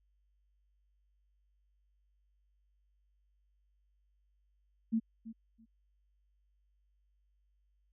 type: tone with echo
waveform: sine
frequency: 224.9 Hz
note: A3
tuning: 38 cents sharp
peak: -27 dBFS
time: 4.92-5 s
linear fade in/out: 20 ms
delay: 330 ms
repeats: 2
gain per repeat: -15 dB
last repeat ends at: 5.66 s
effects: added 50 Hz sine -70 dBFS peak until 7.92 s